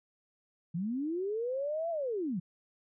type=linear two-way sweep; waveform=sine; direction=up then down; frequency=158.1 to 685 to 158.1 Hz; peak=-31 dBFS; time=0.74-2.4 s; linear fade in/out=10 ms; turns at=1.9 s; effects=none